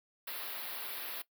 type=band-stop noise; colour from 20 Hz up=white; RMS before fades=-41 dBFS; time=0.27-1.22 s; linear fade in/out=5 ms; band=4600 to 11000 Hz; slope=48 dB/octave; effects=noise-tail reverb RT60 0.1 s tail -18 dB re dry + high-pass 400 Hz 12 dB/octave